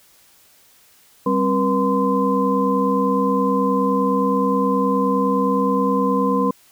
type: tone cluster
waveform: sine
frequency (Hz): 196.6 / 266.2 / 482.9 / 1030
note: G3 / C4 / B4 / C6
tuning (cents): +5 / +30 / -39 / -28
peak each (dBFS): -21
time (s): 1.26-6.51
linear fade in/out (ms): 5
effects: white hiss -53 dBFS RMS until 6.71 s